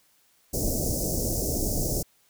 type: band-stop noise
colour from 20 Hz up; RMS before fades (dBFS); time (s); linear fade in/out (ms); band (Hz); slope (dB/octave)
pink; -27; 0.53-2.03; 10; 660 to 5300; 48
effects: white hiss -64 dBFS RMS until 2.29 s